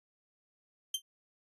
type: tone with exponential decay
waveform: sawtooth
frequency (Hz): 3136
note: G7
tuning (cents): 0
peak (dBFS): -24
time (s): 0.94-1.02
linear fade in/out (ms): 5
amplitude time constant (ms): 16
effects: resampled to 32000 Hz